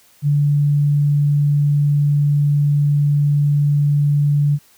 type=tone; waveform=sine; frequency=145.2 Hz; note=D3; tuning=19 cents flat; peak=-12 dBFS; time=0.22-4.59 s; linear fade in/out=50 ms; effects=white hiss -52 dBFS RMS until 4.77 s